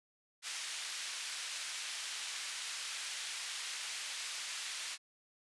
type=band-pass noise; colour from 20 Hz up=pink; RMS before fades=-42 dBFS; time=0.42-4.98 s; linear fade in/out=50 ms; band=2200 to 8800 Hz; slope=12 dB/octave; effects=resampled to 24000 Hz